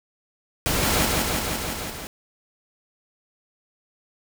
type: noise with echo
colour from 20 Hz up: pink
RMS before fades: -23 dBFS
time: 0.66-1.05 s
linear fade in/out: 0 ms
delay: 170 ms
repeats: 6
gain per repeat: -2 dB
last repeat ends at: 2.07 s
effects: none